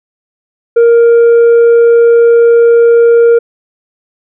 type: tone with tanh clipping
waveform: sine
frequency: 467.3 Hz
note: A#4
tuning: 4 cents sharp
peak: -3 dBFS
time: 0.76-3.39 s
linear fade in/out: 10 ms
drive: 3 dB
effects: none